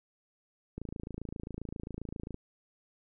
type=click train; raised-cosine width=3 ms; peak=-26 dBFS; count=44; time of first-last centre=0.78-2.344 s; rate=27.5 Hz; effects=none